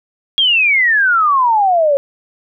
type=exponential sweep; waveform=sine; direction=down; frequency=3308 to 545 Hz; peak=-9 dBFS; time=0.38-1.97 s; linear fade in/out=0 ms; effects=none